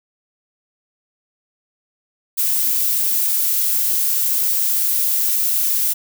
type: noise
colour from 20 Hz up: violet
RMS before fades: -18 dBFS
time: 2.37-5.94 s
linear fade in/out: 20 ms
effects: none

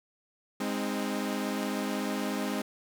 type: chord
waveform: sawtooth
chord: Ab major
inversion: none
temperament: equal with one note detuned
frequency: 205.3 / 261.6 / 311.1 Hz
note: Ab3 / C4 / Eb4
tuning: -20 / 0 / 0 cents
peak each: -29 / -30 / -33 dBFS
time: 0.6-2.62 s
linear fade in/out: 5 ms
effects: none

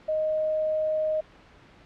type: tone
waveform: sine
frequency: 622.3 Hz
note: D#5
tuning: in tune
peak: -23 dBFS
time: 0.08-1.21 s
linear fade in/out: 10 ms
effects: pink hiss -53 dBFS RMS until 1.85 s + low-pass 3000 Hz 12 dB/octave

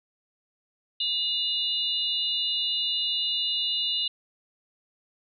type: tone cluster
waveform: sine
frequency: 2867 / 3598 / 3985 Hz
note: F7 / A7 / B7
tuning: +45 / +38 / +15 cents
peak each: -29 dBFS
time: 1-4.08 s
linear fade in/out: 5 ms
effects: none

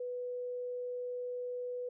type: tone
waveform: sine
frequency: 493.9 Hz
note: B4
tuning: in tune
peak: -36 dBFS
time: 0-1.89 s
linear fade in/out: 5 ms
effects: none

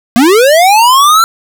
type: linear sweep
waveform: square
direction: up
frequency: 220 to 1368 Hz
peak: -4 dBFS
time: 0.16-1.24 s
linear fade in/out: 0 ms
effects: none

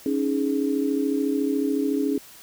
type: chord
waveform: sine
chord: C# suspended second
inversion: none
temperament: equal with one note detuned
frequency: 277.2 / 311.1 / 418 Hz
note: C#4 / D#4 / G#4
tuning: 0 / 0 / +11 cents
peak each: -23 / -27 / -27 dBFS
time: 0.06-2.18 s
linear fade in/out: 2 ms
effects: white hiss -47 dBFS RMS until 2.42 s

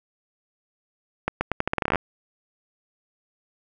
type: accelerating click train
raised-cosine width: 0.5 ms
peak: -7 dBFS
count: 15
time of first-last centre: 1.28-1.957 s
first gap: 130 ms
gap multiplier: 0.82
effects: none

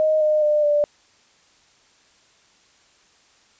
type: tone with pitch steps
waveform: sine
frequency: 622.3 / 610.9 / 599.7 / 588.7 Hz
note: D#5 / D#5 / D5 / D5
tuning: 0 / -32 / +36 / +4 cents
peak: -15 dBFS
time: 0-0.84 s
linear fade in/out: 0 ms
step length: 210 ms
effects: white hiss -57 dBFS RMS until 3.59 s + resampled to 16000 Hz

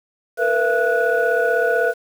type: tone cluster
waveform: sine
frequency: 458.5 / 494.4 / 674 / 1470 Hz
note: A#4 / B4 / E5 / F#6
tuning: -29 / +2 / +38 / -12 cents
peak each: -20 dBFS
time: 0.37-1.94 s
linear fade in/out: 50 ms
effects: tanh soft clip ceiling -8 dBFS + 7-bit

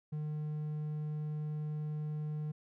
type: tone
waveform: triangle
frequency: 151.7 Hz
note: D#3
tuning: 44 cents flat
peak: -33 dBFS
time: 0.12-2.52 s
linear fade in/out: 10 ms
effects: none

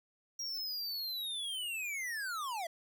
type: linear sweep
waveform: square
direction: down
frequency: 5670 to 640 Hz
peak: -37 dBFS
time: 0.39-2.67 s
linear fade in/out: 5 ms
effects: none

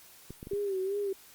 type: clicks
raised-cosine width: 3 ms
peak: -29 dBFS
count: 4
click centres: 0.306 / 0.429 / 0.471 / 0.534 s
type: tone with vibrato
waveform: sine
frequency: 392 Hz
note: G4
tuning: in tune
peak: -29 dBFS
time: 0.51-1.13 s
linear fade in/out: 5 ms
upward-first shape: sine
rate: 2.6 Hz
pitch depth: 80 cents each way
effects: white hiss -55 dBFS RMS until 1.34 s + Opus 48 kbps

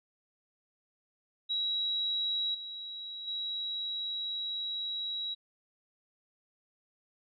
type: tone with level steps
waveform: sine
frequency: 3872 Hz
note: B7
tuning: 35 cents flat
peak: -29 / -39 / -33 dBFS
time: 1.49-5.35 s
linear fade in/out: 20 ms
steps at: 2.54 / 3.27 s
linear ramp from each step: 10 ms
effects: none

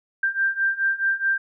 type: beating tone pair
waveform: sine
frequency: 1577 / 1581.7 Hz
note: G6 / G6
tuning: +10 / +15 cents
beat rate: 4.7 Hz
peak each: -24 / -22 dBFS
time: 0.23-1.38 s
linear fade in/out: 5 ms
effects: none

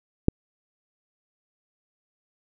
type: click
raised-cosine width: 3 ms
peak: -4 dBFS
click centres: 0.284 s
effects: none

